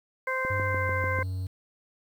harmonic tone, 520 Hz, C5, 11 cents flat, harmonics 1 / 2 / 3 / 4, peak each -32 / -32 / -32 / -32 dBFS, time 0.27-1.23 s, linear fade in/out 5 ms
click train, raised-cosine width 2 ms, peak -23 dBFS, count 6, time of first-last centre 0.45-1.189 s, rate 6.77 Hz
triangle tone with pitch glide, 98 to 93.09 Hz, G2 to F#2, 0 to +11 cents, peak -27 dBFS, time 0.5-1.47 s, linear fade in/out 5 ms, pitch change -89 cents, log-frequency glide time 0.63-0.86 s
effects 9-bit

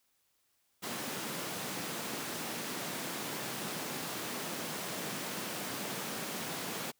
pink high-pass noise, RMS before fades -39 dBFS, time 0.82-6.92 s, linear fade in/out 20 ms, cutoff 150 Hz, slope 24 dB/octave, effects white hiss -75 dBFS RMS until 6.99 s

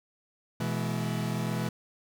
40% pulse chord, E major, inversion second, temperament equal with one note detuned, 123.47 / 164.81 / 211.8 Hz, B2 / E3 / G#3, 0 / 0 / +34 cents, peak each -32 / -32 / -33 dBFS, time 0.6-1.69 s, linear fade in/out 5 ms, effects none

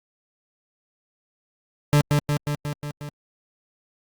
40% pulse tone with echo, 146.83 Hz, D3, in tune, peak -13 dBFS, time 1.93-2.01 s, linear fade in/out 0 ms, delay 180 ms, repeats 6, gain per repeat -3 dB, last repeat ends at 3.09 s, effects Opus 48 kbps

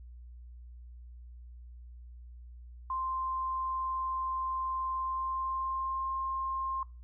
sine tone with pitch glide, 1046.5 to 1061.1 Hz, C6 to C6, 0 to +24 cents, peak -31 dBFS, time 2.9-6.83 s, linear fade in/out 2 ms, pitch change +24 cents, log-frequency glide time 4.96-6.11 s, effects noise-tail reverb RT60 0.3 s tail -24 dB re dry + added 60 Hz sine -46 dBFS peak until 7.03 s

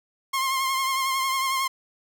sawtooth tone with vibrato, 1065 Hz, C6, 30 cents sharp, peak -19 dBFS, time 0.33-1.68 s, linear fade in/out 10 ms, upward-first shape triangle, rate 11 Hz, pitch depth 42 cents each way, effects none

